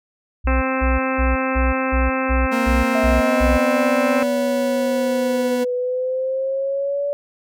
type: tone bursts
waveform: sine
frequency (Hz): 61.9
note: B1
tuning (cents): +5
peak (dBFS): -16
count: 9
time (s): 0.44-3.58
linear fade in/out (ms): 20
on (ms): 180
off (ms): 190
type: harmonic tone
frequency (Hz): 262.3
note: C4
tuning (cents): +4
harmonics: 1 / 2 / 3 / 4 / 5 / 6 / 7 / 8 / 9 / 10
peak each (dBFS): -23 / -24 / -29 / -28 / -28 / -30 / -34 / -33 / -36 / -30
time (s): 0.47-4.23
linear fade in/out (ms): 2
type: tone with pitch glide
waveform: 40% pulse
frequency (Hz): 233.1 to 245.7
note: A#3 to B3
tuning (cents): 0 to -9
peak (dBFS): -20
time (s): 2.51-5.65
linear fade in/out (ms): 20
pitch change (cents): +91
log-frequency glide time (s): 3.07-3.44
type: exponential two-way sweep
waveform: sine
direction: down then up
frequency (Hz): 649 to 493.9 to 575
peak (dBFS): -19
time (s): 2.95-7.13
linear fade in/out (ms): 0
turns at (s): 5.73
effects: none